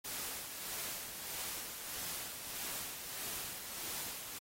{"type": "noise with tremolo", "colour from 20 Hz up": "white", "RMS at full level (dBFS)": -41, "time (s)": [0.04, 4.39], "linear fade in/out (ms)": 10, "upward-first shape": "sine", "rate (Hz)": 1.6, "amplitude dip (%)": 45, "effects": ["AAC 48 kbps"]}